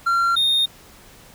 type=tone pair in turn; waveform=triangle; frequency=1374 / 3682 Hz; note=F6 / A#7; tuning=-29 / -22 cents; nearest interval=octave + perfect fourth; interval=1707 cents; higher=second; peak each=-14 dBFS; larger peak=neither; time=0.06-0.36 / 0.36-0.66 s; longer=neither; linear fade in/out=10 ms; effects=pink hiss -47 dBFS RMS until 1.34 s